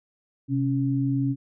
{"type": "tone pair together", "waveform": "sine", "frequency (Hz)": [130.26, 276.6], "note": ["C3", "C#4"], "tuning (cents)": [-7, -4], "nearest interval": "octave + minor second", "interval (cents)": 1303, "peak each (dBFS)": -24, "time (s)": [0.48, 1.36], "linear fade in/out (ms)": 50, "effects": []}